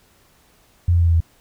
sine tone with pitch steps, 87 / 85.85 / 84.72 / 83.6 / 82.5 Hz, F2 / F2 / E2 / E2 / E2, -6 / -29 / +48 / +25 / +2 cents, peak -12 dBFS, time 0.88-1.205 s, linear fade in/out 5 ms, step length 65 ms, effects pink hiss -56 dBFS RMS until 1.4 s

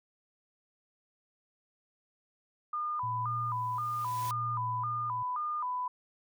sine tone with vibrato, 1100 Hz, C#6, 14 cents flat, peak -31 dBFS, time 2.73-5.88 s, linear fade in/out 5 ms, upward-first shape square, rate 1.9 Hz, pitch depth 170 cents each way
sine tone with tremolo, 116.54 Hz, A#2, in tune, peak -36 dBFS, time 3.03-5.23 s, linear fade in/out 5 ms, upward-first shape sine, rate 0.82 Hz, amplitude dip 55%
white noise with exponential growth, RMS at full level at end -42 dBFS, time 3.2-4.31 s, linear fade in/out 2 ms, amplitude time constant 240 ms
effects none

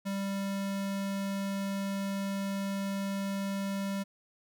square tone, 196.8 Hz, G3, 7 cents sharp, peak -32 dBFS, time 0.05-4.04 s, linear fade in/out 20 ms, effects none

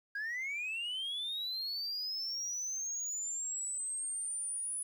sine linear sweep, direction up, 1609 to 9960 Hz, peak -33 dBFS, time 0.15-4.83 s, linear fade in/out 5 ms, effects tanh soft clip ceiling -34 dBFS + 11-bit

